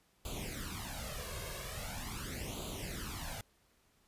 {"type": "noise with flanger", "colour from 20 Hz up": "pink", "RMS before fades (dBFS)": -42, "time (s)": [0.25, 3.41], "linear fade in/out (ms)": 2, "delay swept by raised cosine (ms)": [0.27, 1.87], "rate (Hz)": 0.42, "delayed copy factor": 0.8, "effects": ["pink hiss -71 dBFS RMS until 4.07 s", "resampled to 32000 Hz"]}